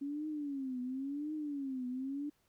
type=tone with vibrato; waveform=sine; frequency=277.2 Hz; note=C#4; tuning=in tune; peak=-36 dBFS; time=0.01-2.3 s; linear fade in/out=10 ms; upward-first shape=triangle; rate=0.94 Hz; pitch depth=200 cents each way; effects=pink hiss -75 dBFS RMS until 2.48 s